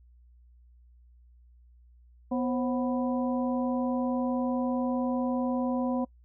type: harmonic tone with a mistuned harmonic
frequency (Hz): 247.7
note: B3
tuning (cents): +5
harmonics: 1 / 2 / 3 / 4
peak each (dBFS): -27 / -33 / -37 / -39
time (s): 2.31-6.05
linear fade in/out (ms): 10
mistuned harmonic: 2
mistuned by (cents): +120
effects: noise-tail reverb RT60 0.1 s tail -24 dB re dry + added 60 Hz sine -54 dBFS peak until 6.24 s